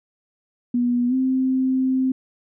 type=tone with pitch glide; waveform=sine; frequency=243.2 to 260.7 Hz; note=B3 to C4; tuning=-26 to -6 cents; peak=-17 dBFS; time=0.74-2.12 s; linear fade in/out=5 ms; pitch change=+120 cents; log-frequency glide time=1.08-1.14 s; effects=none